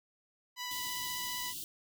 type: tone with vibrato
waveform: 10% pulse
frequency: 990 Hz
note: B5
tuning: 4 cents sharp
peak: -29 dBFS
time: 0.56-1.54 s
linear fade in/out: 50 ms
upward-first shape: square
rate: 15 Hz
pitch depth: 10 cents each way
type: band-stop noise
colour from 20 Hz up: white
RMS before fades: -42 dBFS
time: 0.71-1.64 s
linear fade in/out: 0 ms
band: 380 to 2800 Hz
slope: 96 dB/octave
effects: none